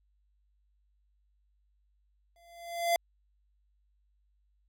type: tone with exponential growth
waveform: square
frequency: 685 Hz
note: F5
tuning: 34 cents flat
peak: -23 dBFS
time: 2.36-2.96 s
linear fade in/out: 1 ms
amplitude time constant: 130 ms
effects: added 50 Hz sine -68 dBFS peak until 4.68 s + AAC 64 kbps